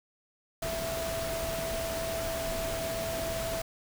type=tone in noise; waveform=sine; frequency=660 Hz; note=E5; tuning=2 cents sharp; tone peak=-33 dBFS; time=0.62-3.62 s; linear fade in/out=5 ms; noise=pink; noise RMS=-36 dBFS; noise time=0.62-3.62 s; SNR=0 dB; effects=none